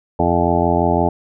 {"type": "harmonic tone", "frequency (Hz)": 85.9, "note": "F2", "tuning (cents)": -28, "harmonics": [1, 2, 3, 4, 5, 7, 8, 9, 10], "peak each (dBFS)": [-22, -22, -22, -22, -22, -22, -22, -22, -22], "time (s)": [0.19, 1.09], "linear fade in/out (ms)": 5, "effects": []}